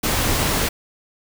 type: noise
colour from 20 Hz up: pink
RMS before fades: -20 dBFS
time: 0.03-0.69 s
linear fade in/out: 10 ms
effects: none